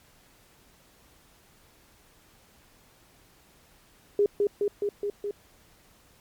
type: tone with echo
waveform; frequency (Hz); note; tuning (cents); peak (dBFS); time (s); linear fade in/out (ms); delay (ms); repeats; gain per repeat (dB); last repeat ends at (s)
sine; 408.5; G#4; -29; -18; 4.19-4.26; 2; 210; 5; -2; 5.31
effects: pink hiss -59 dBFS RMS until 6.2 s + MP3 96 kbps